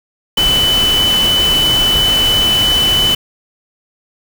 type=tone in noise; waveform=sine; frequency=3001 Hz; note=F#7; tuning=24 cents sharp; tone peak=-10 dBFS; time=0.37-3.15 s; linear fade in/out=5 ms; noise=pink; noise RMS=-19 dBFS; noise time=0.37-3.15 s; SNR=+6 dB; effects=none